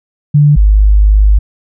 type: tone pair in turn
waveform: sine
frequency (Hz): 146.83 / 51.27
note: D3 / G#1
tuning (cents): 0 / -22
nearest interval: octave + tritone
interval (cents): 1822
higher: first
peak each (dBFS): -3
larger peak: neither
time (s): 0.34-0.56 / 0.56-1.39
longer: second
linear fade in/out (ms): 10
effects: none